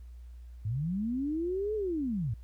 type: linear two-way sweep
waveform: sine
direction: up then down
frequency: 98 to 437.9 to 98 Hz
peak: -29 dBFS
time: 0.65-2.34 s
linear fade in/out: 5 ms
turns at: 1.75 s
effects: added 60 Hz sine -44 dBFS peak until 2.43 s + pink hiss -71 dBFS RMS until 2.43 s